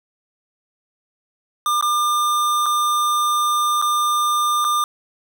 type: tone with dropouts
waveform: square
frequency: 1200 Hz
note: D6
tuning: 37 cents sharp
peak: -17 dBFS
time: 1.66-4.84 s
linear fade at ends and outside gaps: 1 ms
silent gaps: 1.811-1.825 / 2.659-2.663 / 3.816-3.823 / 4.644-4.648 s
effects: none